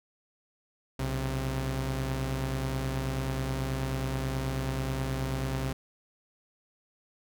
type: tone pair together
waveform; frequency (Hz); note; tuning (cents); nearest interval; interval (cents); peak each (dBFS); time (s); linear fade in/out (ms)
sawtooth; 61.74 / 132.8; B1 / C3; 0 / +26; octave + minor second; 1326; -30 / -27; 0.99-5.73; 5
effects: none